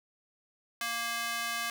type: tone with high-pass filter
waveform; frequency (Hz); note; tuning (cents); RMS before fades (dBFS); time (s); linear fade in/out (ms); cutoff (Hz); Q
square; 233.1; A#3; 0; -34; 0.81-1.7; 2; 1400; 1
effects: none